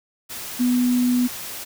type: tone in noise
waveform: sine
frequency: 246.9 Hz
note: B3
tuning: in tune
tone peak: -16 dBFS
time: 0.59-1.28 s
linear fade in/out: 20 ms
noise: white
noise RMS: -33 dBFS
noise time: 0.29-1.65 s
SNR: +14 dB
effects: none